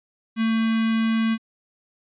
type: tone with notch filter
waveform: square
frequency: 224.4 Hz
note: A3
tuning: 34 cents sharp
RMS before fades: -21 dBFS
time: 0.36-1.38 s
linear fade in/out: 50 ms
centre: 630 Hz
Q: 0.73
effects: resampled to 8000 Hz